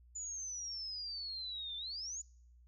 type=exponential two-way sweep; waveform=sine; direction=down then up; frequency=7020 to 3520 to 7020 Hz; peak=-40 dBFS; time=0.15-2.22 s; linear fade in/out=10 ms; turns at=1.77 s; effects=noise-tail reverb RT60 0.7 s tail -26 dB re dry + added 60 Hz sine -59 dBFS peak until 2.67 s